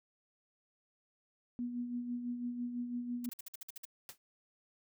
sine tone with tremolo, 242.7 Hz, B3, 30 cents flat, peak -34 dBFS, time 1.59-3.29 s, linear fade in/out 0 ms, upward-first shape sine, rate 6 Hz, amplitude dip 50%
blue noise bursts, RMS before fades -45 dBFS, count 9, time 3.24-3.853 s, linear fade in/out 5 ms, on 21 ms, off 53 ms
white noise with exponential decay, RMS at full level -43 dBFS, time 4.09-4.18 s, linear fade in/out 1 ms, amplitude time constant 19 ms
effects none

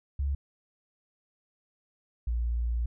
sine tone pair in turn, 69.7 / 58.61 Hz, C#2 / A#1, +10 / +10 cents, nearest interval minor third, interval 300 cents, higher first, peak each -26 dBFS, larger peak neither, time 0.19-0.35 / 2.27-2.86 s, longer second, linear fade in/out 5 ms, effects none

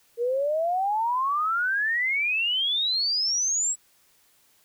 sine exponential sweep, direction up, 461 to 7860 Hz, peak -22 dBFS, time 0.17-3.76 s, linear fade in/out 50 ms, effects white hiss -62 dBFS RMS until 4.64 s

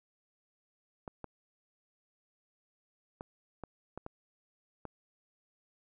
clicks, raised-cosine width 1 ms, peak -27 dBFS, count 7, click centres 1.078 / 1.243 / 3.209 / 3.637 / 3.976 / 4.064 / 4.853 s, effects none

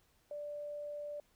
sine tone, 587.3 Hz, D5, in tune, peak -40 dBFS, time 0.31-1.2 s, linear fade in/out 2 ms, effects pink hiss -72 dBFS RMS until 1.35 s

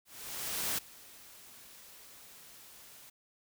white noise with ADSR envelope, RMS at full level -33 dBFS, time 0.05-3.1 s, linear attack 730 ms, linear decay 10 ms, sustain -21 dB, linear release 8 ms, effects none

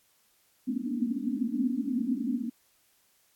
white band-pass noise, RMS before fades -30 dBFS, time 0.67-2.5 s, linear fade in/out 20 ms, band 220 to 280 Hz, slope 96 dB/octave, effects white hiss -67 dBFS RMS until 3.35 s + AAC 64 kbps

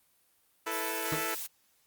10% pulse chord, E suspended fourth, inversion none, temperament equal, 329.6 / 440 / 493.9 Hz, E4 / A4 / B4, 0 / 0 / 0 cents, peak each -29 / -27 / -31 dBFS, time 0.66-1.35 s, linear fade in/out 10 ms
blue noise, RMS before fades -38 dBFS, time 0.71-1.47 s, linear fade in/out 10 ms
20% pulse tone with exponential decay, 155.56 Hz, D#3, in tune, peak -24 dBFS, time 1.12-1.28 s, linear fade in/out 2 ms, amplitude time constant 34 ms
effects white hiss -69 dBFS RMS until 1.86 s + Opus 32 kbps

